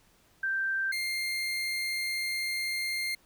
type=tone pair in turn; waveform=sine / 30% pulse; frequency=1568 / 2112 Hz; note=G6 / C7; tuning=0 / +16 cents; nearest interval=perfect fourth; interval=516 cents; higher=second; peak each=-27 dBFS; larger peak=neither; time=0.43-0.92 / 0.92-3.15 s; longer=second; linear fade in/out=5 ms; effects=pink hiss -64 dBFS RMS until 3.25 s